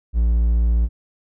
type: tone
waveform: triangle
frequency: 57.4 Hz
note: A#1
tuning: 26 cents flat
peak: -12 dBFS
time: 0.13-0.89 s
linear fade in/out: 50 ms
effects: none